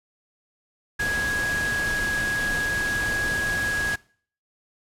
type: tone in noise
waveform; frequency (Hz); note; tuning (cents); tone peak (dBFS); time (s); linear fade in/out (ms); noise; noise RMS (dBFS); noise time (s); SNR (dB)
sine; 1659; G#6; -2; -23; 0.99-3.96; 10; pink; -31; 0.99-3.96; +5
effects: noise-tail reverb RT60 0.5 s tail -22 dB re dry + low-pass 11000 Hz 12 dB/octave